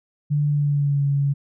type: tone with pitch glide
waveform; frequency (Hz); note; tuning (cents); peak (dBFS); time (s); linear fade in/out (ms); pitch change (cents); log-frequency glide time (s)
sine; 146.83 to 140.77; D3 to C#3; 0 to +27; -17; 0.3-1.34; 20; -73; 0.48-1.05
effects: none